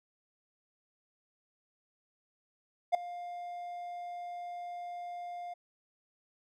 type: tone with ADSR envelope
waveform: triangle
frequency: 704 Hz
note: F5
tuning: 14 cents sharp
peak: -18 dBFS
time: 2.92-5.54 s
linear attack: 26 ms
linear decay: 5 ms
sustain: -19 dB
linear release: 10 ms
effects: none